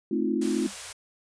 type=chord; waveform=sine; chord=F dominant seventh; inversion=first; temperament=just; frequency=218.3 / 261.9 / 314.3 / 349.2 Hz; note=A3 / C4 / Eb4 / F4; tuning=-13 / +2 / +18 / 0 cents; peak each=-29 dBFS; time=0.11-0.67 s; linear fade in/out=5 ms
type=band-stop noise; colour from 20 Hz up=white; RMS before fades=-38 dBFS; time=0.41-0.93 s; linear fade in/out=10 ms; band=110 to 440 Hz; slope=48 dB/octave
type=tone with exponential decay; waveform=sine; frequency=199.6 Hz; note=G3; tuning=32 cents sharp; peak=-33 dBFS; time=0.67-0.77 s; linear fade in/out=2 ms; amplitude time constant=20 ms
effects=resampled to 22050 Hz